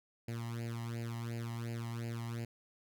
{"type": "tone with flanger", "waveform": "sawtooth", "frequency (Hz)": 116.54, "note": "A#2", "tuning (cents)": 0, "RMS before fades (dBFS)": -40, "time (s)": [0.28, 2.45], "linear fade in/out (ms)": 5, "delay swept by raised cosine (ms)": [0.42, 1.02], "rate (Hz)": 2.8, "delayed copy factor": 0.85, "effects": []}